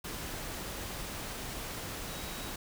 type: tone in noise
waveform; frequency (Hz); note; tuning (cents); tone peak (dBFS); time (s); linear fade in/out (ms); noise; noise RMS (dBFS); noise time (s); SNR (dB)
sine; 3832; A#7; +47; -51; 2.1-2.51; 5; pink; -40; 0.04-2.56; -14
effects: none